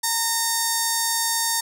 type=tone with notch filter; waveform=5% pulse; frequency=918 Hz; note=A#5; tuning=27 cents flat; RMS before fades=-23 dBFS; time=0.03-1.61 s; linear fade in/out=10 ms; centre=2800 Hz; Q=1.4; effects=none

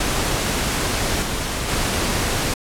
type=noise with level steps; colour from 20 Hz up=pink; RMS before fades=-21 / -24 / -21 dBFS; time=0-2.54 s; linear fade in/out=5 ms; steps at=1.22 / 1.68 s; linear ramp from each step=10 ms; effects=low-pass 11000 Hz 12 dB/octave

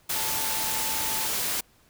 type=tone in noise; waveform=sine; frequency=880 Hz; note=A5; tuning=in tune; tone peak=-36 dBFS; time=0.15-1.27 s; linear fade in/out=10 ms; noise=white; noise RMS=-28 dBFS; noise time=0.09-1.61 s; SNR=-11 dB; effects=pink hiss -61 dBFS RMS until 1.89 s

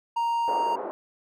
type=tone; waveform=triangle; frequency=932.3 Hz; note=A#5; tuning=in tune; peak=-21 dBFS; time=0.16-0.76 s; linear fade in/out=10 ms
type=band-pass noise; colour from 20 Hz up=pink; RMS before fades=-33 dBFS; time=0.48-0.91 s; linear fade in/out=0 ms; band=370 to 980 Hz; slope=24 dB/octave
effects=none

